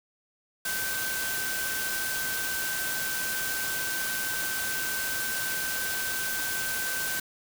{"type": "tone in noise", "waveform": "sine", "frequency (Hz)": 1541, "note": "G6", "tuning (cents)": -30, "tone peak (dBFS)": -32, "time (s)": [0.65, 7.2], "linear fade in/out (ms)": 5, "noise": "white", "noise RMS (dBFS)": -32, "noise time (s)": [0.65, 7.2], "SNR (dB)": -3, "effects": []}